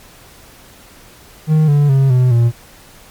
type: tone with pitch steps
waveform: triangle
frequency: 155.56 / 145.14 / 135.42 / 126.35 / 117.89 Hz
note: D#3 / D3 / C#3 / B2 / A#2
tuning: 0 / -20 / -40 / +40 / +20 cents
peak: -6 dBFS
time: 1.47-2.52 s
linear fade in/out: 50 ms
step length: 210 ms
effects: pink hiss -42 dBFS RMS until 3.1 s + MP3 96 kbps